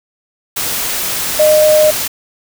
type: tone in noise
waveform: sine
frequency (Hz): 613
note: D#5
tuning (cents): -26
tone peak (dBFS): -6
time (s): 1.39-1.91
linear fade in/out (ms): 10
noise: white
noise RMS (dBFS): -18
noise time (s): 0.56-2.08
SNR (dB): +9
effects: none

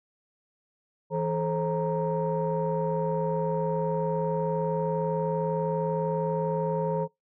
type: tone cluster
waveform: sine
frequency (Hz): 163.7 / 431.2 / 531 / 931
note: E3 / A4 / C5 / A#5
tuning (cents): -12 / -35 / +25 / -2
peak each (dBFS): -29 / -30 / -29 / -32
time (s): 1.1-7.08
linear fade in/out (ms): 50
effects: noise-tail reverb RT60 0.2 s tail -26 dB re dry + tanh soft clip ceiling -17 dBFS

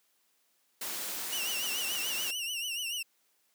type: noise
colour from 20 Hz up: white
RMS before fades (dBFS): -37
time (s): 0.81-2.31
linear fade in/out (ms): 5
type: tone with vibrato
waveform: sawtooth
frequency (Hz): 2840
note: F7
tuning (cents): +28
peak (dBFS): -30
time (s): 1.32-3.03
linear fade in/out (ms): 10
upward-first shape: triangle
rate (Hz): 6.9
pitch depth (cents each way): 120
effects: white hiss -72 dBFS RMS until 3.54 s + high-pass 200 Hz 12 dB/octave

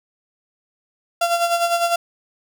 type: tone with tremolo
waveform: 35% pulse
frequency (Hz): 686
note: F5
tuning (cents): -31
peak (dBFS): -13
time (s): 1.21-1.96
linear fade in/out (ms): 5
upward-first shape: sine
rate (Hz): 9.9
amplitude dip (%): 60
effects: none

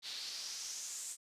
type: noise with band-pass filter sweep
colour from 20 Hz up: pink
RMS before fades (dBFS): -44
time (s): 0.02-1.17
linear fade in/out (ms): 50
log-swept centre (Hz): 4000 to 8000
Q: 3.4
effects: resampled to 32000 Hz

